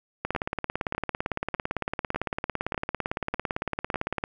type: two click trains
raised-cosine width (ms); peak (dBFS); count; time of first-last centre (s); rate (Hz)
0.5; -15 / -12; 7 / 72; 0.35-3.943 / 0.25-4.239; 1.67 / 17.8
effects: none